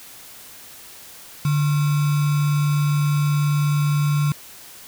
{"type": "tone with sample-and-hold", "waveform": "sine", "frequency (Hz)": 146.83, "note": "D3", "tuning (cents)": 0, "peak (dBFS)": -16, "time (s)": [1.45, 4.32], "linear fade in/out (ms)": 2, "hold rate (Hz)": 1225, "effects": ["white hiss -42 dBFS RMS until 4.87 s"]}